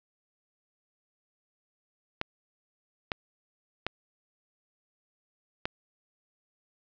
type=clicks; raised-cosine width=0.3 ms; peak=-13 dBFS; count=4; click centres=2.214 / 3.118 / 3.866 / 5.655 s; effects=low-pass 5000 Hz 12 dB/octave